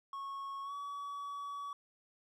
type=tone with pitch glide; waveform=triangle; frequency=1100 to 1136.2 Hz; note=C#6 to C#6; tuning=-14 to +42 cents; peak=-38 dBFS; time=0.13-1.73 s; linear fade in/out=2 ms; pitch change=+56 cents; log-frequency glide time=0.63-0.74 s; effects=none